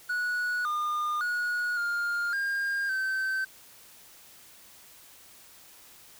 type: tone with pitch steps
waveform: triangle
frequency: 1466 / 1212 / 1452 / 1408 / 1609 / 1544 Hz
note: F#6 / D#6 / F#6 / F6 / G6 / G6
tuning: -16 / -46 / -33 / +14 / +45 / -27 cents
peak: -25 dBFS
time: 0.09-3.45 s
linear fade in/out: 10 ms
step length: 560 ms
effects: white hiss -53 dBFS RMS until 6.19 s